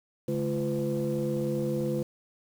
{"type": "tone cluster", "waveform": "sine", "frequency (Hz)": [142.8, 213.5, 345, 504], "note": ["D3", "G#3", "F4", "B4"], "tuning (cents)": [-48, 48, -21, 35], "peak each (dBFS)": -31, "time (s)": [0.28, 2.03], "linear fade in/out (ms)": 5, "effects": ["tanh soft clip ceiling -20 dBFS", "8-bit"]}